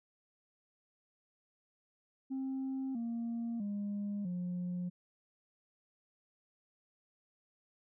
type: tone with pitch steps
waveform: sine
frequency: 265.8 / 232.7 / 203.8 / 178.43 Hz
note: C4 / A#3 / G#3 / F3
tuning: +27 / -3 / -32 / +37 cents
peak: -33 dBFS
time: 2.3-4.9 s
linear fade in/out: 20 ms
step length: 650 ms
effects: tanh soft clip ceiling -33 dBFS